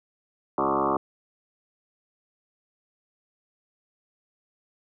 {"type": "tone with frequency modulation", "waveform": "sine", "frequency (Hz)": 740, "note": "F#5", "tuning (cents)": 0, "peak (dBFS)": -21, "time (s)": [0.58, 0.97], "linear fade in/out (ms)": 2, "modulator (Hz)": 68.3, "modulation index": 7.1, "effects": []}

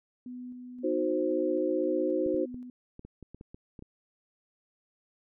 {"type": "tone with tremolo", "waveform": "sine", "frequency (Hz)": 248.8, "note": "B3", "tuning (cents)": 13, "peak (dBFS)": -38, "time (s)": [0.26, 2.7], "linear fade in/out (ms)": 2, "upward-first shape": "square", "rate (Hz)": 1.9, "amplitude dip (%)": 30}
{"type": "chord", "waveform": "sine", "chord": "C diminished", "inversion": "first", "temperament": "equal with one note detuned", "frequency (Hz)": [311.1, 366.6, 523.3], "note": ["Eb4", "Gb4", "C5"], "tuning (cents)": [0, -16, 0], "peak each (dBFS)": -30, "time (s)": [0.83, 2.46], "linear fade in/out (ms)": 20}
{"type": "clicks", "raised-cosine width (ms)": 3, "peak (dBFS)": -32, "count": 11, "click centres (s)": [2.263, 2.345, 2.544, 2.994, 3.05, 3.227, 3.346, 3.411, 3.545, 3.792, 3.824]}
{"effects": []}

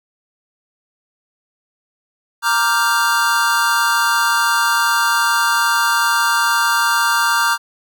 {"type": "chord", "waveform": "square", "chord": "G minor seventh", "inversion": "first", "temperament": "equal", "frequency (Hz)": [932.3, 1174.7, 1396.9, 1568], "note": ["Bb5", "D6", "F6", "G6"], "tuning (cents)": [0, 0, 0, 0], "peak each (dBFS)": -20, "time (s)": [2.42, 7.58], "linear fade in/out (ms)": 50, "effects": []}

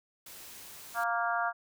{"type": "noise", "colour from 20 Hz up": "white", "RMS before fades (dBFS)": -48, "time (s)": [0.26, 1.04], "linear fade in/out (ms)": 5}
{"type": "harmonic tone", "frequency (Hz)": 233.1, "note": "A#3", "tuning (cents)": 0, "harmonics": [3, 4, 5, 6, 7], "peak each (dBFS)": [-32, -36, -35, -33, -38], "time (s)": [0.94, 1.53], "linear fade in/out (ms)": 50}
{"effects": []}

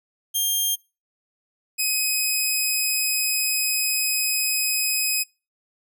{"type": "tone pair in turn", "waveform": "10% pulse", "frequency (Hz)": [3200, 2526], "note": ["G7", "D#7"], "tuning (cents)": [35, 26], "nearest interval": "major third", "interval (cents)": 409, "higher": "first", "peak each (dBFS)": -12, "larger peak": "neither", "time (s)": [[0.34, 0.76], [1.78, 5.24]], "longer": "second", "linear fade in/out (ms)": 20, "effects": ["noise-tail reverb RT60 0.3 s tail -26 dB re dry"]}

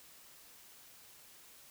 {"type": "silence", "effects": ["white hiss -58 dBFS RMS until 1.7 s"]}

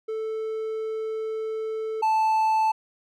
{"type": "tone pair in turn", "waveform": "triangle", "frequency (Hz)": [440, 877.6], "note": ["A4", "A5"], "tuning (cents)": [0, -5], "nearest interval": "octave", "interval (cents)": 1195, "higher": "second", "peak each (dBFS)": [-25, -17], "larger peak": "second", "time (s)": [[0.08, 2.02], [2.02, 2.72]], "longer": "first", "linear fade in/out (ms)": 10, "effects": []}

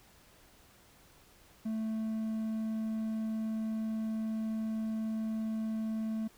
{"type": "tone", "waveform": "triangle", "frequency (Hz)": 220.3, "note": "A3", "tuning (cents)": 2, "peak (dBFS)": -30, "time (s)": [1.65, 6.28], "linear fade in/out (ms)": 10, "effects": ["pink hiss -61 dBFS RMS until 6.37 s"]}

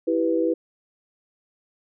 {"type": "chord", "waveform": "sine", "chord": "E minor", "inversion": "none", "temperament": "equal", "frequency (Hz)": [329.6, 392, 493.9], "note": ["E4", "G4", "B4"], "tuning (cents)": [0, 0, 0], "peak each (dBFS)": [-22, -27, -23], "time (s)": [0.07, 0.54], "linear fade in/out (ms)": 10, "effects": []}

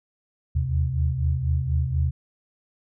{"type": "tone cluster", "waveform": "sine", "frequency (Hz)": [76.7, 80.8, 129.5], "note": ["D#2", "E2", "C3"], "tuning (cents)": [-24, -34, -17], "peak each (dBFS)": [-25, -25, -25], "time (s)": [0.55, 2.11], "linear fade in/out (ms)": 10, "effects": []}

